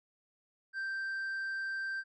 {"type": "tone with tanh clipping", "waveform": "sine", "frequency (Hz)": 1568, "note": "G6", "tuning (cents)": 0, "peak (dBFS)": -35, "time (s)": [0.73, 2.04], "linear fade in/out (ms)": 50, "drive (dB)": 3, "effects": []}